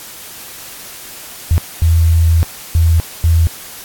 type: tone bursts at uneven times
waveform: sine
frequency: 82.41 Hz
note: E2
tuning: in tune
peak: -7 dBFS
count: 4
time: 1.51-1.58 / 1.82-2.43 / 2.75-3 / 3.24-3.47 s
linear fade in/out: 0 ms
effects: white hiss -32 dBFS RMS until 3.84 s + AAC 64 kbps